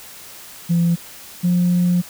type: tone pair in turn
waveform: sine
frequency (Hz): 170.4 / 177.15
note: F3 / F3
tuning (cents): -42 / +25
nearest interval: minor second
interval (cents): 67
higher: second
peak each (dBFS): -12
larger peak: neither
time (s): 0.69-0.96 / 1.43-2.02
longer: second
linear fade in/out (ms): 20
effects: tanh soft clip ceiling -10 dBFS + white hiss -39 dBFS RMS until 2.09 s